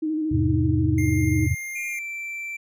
sine tone with vibrato, 311.2 Hz, D#4, in tune, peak -22 dBFS, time 0.02-1.47 s, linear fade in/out 10 ms, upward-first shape square, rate 13 Hz, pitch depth 30 cents each way
sine chord, E augmented, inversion none, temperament just, 82.41 / 103.01 / 128.76 Hz, E2 / G#2 / B#2, 0 / -14 / -27 cents, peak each -24 dBFS, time 0.31-1.55 s, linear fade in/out 10 ms
square tone, 2114 Hz, C7, 17 cents sharp, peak -31 dBFS, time 0.98-1.99 s, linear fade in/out 2 ms
triangle tone with pitch glide, 2400 to 2340 Hz, D7 to D7, +37 to -7 cents, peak -28 dBFS, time 1.75-2.57 s, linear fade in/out 10 ms, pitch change -44 cents, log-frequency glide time 1.9-2 s
effects none

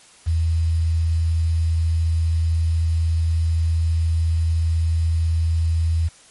sine tone with quantisation, 82 Hz, E2, 9 cents flat, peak -16 dBFS, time 0.26-6.09 s, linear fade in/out 20 ms, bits 7, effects white hiss -49 dBFS RMS until 6.3 s + MP3 48 kbps

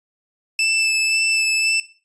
sawtooth tone with vibrato, 2637 Hz, E7, in tune, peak -13 dBFS, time 0.59-1.8 s, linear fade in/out 2 ms, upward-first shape sine, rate 1.9 Hz, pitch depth 12 cents each way, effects noise-tail reverb RT60 0.4 s tail -17 dB re dry + resampled to 22050 Hz

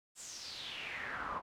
brown noise with band-pass filter sweep, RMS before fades -43 dBFS, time 0.15-1.42 s, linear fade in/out 50 ms, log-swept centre 8000 to 990 Hz, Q 4.5, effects none

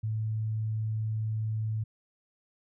sine tone, 109.4 Hz, A2, 9 cents flat, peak -28 dBFS, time 0.03-1.84 s, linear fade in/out 10 ms, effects none

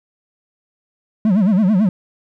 triangle tone with vibrato, 199.7 Hz, G3, 32 cents sharp, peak -9 dBFS, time 1.25-1.89 s, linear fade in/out 2 ms, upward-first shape sine, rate 9.1 Hz, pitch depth 200 cents each way, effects none

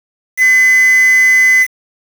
triangle tone with quantisation, 2025 Hz, B6, 43 cents sharp, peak -4 dBFS, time 0.37-1.67 s, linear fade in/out 50 ms, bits 4, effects none

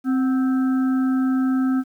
harmonic tone with a mistuned harmonic, 261.6 Hz, C4, in tune, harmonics 1 / 3 / 5 / 6, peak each -17 / -37 / -34 / -38 dBFS, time 0.04-1.84 s, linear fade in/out 50 ms, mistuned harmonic 3, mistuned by -86 cents, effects 9-bit

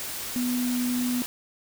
sine tone in noise, 246.9 Hz, B3, in tune, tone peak -24 dBFS, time 0.36-1.22 s, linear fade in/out 0 ms, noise white, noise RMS -34 dBFS, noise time 0-1.26 s, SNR +7 dB, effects none

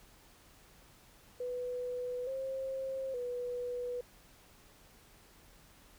sine tone with pitch steps, 495.4 / 532 / 490.4 Hz, B4 / C5 / B4, +5 / +29 / -12 cents, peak -35 dBFS, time 1.4-4.01 s, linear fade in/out 5 ms, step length 870 ms, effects added 40 Hz sine -67 dBFS peak until 5.98 s + pink hiss -61 dBFS RMS until 5.98 s

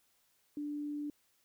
sine tone, 293.7 Hz, D4, in tune, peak -36 dBFS, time 0.57-1.1 s, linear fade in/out 2 ms, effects white hiss -73 dBFS RMS until 1.44 s

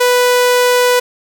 sawtooth tone, 493.9 Hz, B4, in tune, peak -5 dBFS, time 0-1 s, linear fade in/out 10 ms, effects none

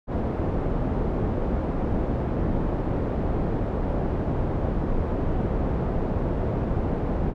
pink low-pass noise, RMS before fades -25 dBFS, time 0.07-7.34 s, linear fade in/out 50 ms, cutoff 620 Hz, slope 12 dB/octave, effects none

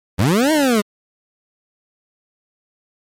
25% pulse linear two-way sweep, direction up then down, 77.78 to 321.8 to 197.7 Hz, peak -9 dBFS, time 0.18-0.82 s, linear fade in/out 20 ms, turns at 0.52 s, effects MP3 64 kbps

